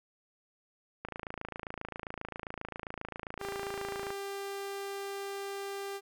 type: click train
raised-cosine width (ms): 0.5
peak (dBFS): -23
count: 85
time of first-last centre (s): 1.05-4.105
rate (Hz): 27.5
type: tone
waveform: sawtooth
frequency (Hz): 396.6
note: G4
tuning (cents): +20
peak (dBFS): -33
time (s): 3.39-6.01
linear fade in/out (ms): 50
effects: none